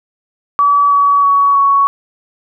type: tone with pitch steps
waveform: sine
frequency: 1145 / 1135.1 / 1125.3 / 1115.6 Hz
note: D6 / C#6 / C#6 / C#6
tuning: -44 / +41 / +26 / +11 cents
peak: -7 dBFS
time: 0.59-1.87 s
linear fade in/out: 0 ms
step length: 320 ms
effects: none